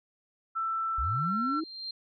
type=tone with pitch glide; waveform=sine; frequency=1331 to 1349.6 Hz; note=E6 to E6; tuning=+16 to +40 cents; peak=-28 dBFS; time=0.55-1.61 s; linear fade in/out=20 ms; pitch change=+24 cents; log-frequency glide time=1.11-1.34 s
type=linear sweep; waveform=sine; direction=up; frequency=50.2 to 329.4 Hz; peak=-30 dBFS; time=0.98-1.64 s; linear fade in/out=5 ms
type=tone with exponential growth; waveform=sine; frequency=4175 Hz; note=C8; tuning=5 cents flat; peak=-33 dBFS; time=1.03-1.91 s; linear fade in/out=5 ms; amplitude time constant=190 ms
effects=none